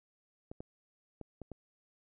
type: clicks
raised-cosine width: 2 ms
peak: -30 dBFS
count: 5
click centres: 0.515 / 0.605 / 1.213 / 1.417 / 1.517 s
effects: none